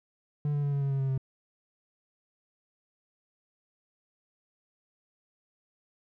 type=tone with pitch steps; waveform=triangle; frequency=146.83 / 144.72 / 142.65 / 140.6 / 138.59 / 136.6 / 134.64 / 132.71 Hz; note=D3 / D3 / C#3 / C#3 / C#3 / C#3 / C3 / C3; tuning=0 / -25 / +50 / +25 / 0 / -25 / +50 / +25 cents; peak=-24 dBFS; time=0.45-1.178 s; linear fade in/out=2 ms; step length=91 ms; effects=none